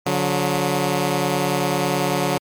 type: tone pair together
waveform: 10% pulse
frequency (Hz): 143.2 / 181.52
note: D3 / F#3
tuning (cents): -43 / -33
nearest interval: major third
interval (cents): 410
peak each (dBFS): -13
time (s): 0.06-2.38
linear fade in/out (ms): 5
effects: MP3 96 kbps